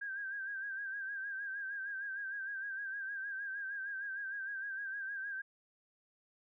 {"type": "tone with vibrato", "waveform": "sine", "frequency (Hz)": 1596, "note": "G6", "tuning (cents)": 31, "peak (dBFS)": -38, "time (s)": [0.01, 5.42], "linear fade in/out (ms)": 10, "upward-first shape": "sine", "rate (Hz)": 6.5, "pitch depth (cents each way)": 63, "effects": []}